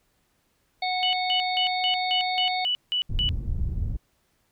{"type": "harmonic tone", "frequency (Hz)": 736, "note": "F#5", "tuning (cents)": -9, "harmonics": [1, 3, 5, 6], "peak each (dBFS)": [-26, -31, -33, -34], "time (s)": [0.82, 2.65], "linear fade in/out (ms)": 5}
{"type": "tone bursts", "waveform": "sine", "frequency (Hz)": 2960, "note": "F#7", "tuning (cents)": 0, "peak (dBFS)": -22, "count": 9, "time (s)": [1.03, 3.29], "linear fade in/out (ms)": 0, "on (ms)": 100, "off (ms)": 170}
{"type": "low-pass noise", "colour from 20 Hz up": "pink", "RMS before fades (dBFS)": -27, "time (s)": [3.09, 3.97], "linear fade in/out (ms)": 10, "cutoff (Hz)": 100, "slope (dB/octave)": 12}
{"effects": ["pink hiss -69 dBFS RMS until 4.51 s"]}